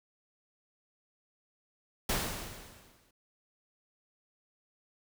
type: noise with exponential decay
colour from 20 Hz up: pink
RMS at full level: -29 dBFS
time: 2.09-3.11 s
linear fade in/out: 5 ms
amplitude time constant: 220 ms
effects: none